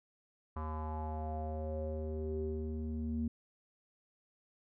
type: tone with low-pass filter sweep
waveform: square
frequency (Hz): 77.9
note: D#2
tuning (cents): +3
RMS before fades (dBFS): -38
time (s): 0.56-3.28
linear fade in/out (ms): 5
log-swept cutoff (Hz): 1100 to 240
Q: 6.1
effects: none